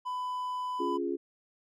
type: tone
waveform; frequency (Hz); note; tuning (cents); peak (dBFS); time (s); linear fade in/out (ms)
triangle; 1000; B5; +21; -30; 0.05-0.98; 20
type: chord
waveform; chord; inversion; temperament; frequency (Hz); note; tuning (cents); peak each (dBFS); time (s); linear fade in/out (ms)
sine; Db major; none; equal; 277.2 / 349.2 / 415.3; Db4 / F4 / Ab4; 0 / 0 / 0; -35 / -32 / -35; 0.79-1.17; 20
effects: none